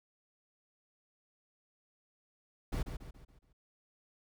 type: noise with echo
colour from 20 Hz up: brown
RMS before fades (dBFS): -33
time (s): 2.72-2.83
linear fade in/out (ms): 10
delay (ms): 140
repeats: 5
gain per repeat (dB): -7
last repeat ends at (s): 3.53
effects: none